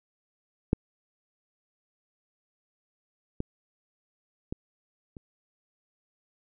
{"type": "clicks", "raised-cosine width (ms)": 3, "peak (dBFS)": [-8, -17, -19, -30], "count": 4, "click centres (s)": [0.731, 3.404, 4.525, 5.168], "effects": []}